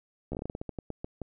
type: slowing click train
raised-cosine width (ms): 2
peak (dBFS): -22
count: 15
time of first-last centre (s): 0.32-1.217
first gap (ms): 13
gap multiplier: 1.22
effects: none